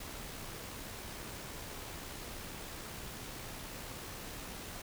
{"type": "noise with amplitude modulation", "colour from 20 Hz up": "pink", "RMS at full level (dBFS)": -44, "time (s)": [0, 4.82], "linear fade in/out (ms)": 5, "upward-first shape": "sine", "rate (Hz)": 66, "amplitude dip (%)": 25, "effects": []}